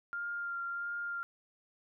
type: tone with vibrato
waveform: sine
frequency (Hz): 1396.9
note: F6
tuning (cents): 0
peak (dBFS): -35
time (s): 0.13-1.23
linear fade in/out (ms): 0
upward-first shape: sine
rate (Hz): 1.5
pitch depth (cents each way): 15
effects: none